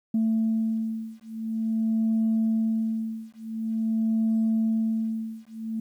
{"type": "beating tone pair", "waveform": "sine", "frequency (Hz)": [222.5, 222.97], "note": ["A3", "A3"], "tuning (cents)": [20, 23], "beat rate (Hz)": 0.47, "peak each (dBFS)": -25, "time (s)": [0.14, 5.8], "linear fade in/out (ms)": 5, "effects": ["tanh soft clip ceiling -17 dBFS", "10-bit"]}